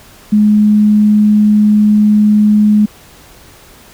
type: tone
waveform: sine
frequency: 210.4 Hz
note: G#3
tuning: 23 cents sharp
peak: -5 dBFS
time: 0.32-2.86 s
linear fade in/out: 10 ms
effects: pink hiss -40 dBFS RMS until 3.93 s